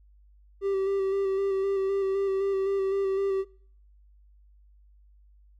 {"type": "tone with vibrato", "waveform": "triangle", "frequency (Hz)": 390, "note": "G4", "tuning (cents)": -9, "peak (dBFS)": -22, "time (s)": [0.61, 3.45], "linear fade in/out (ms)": 50, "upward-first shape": "square", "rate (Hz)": 3.9, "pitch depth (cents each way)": 19, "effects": ["noise-tail reverb RT60 0.6 s tail -24 dB re dry", "added 50 Hz sine -54 dBFS peak until 5.59 s"]}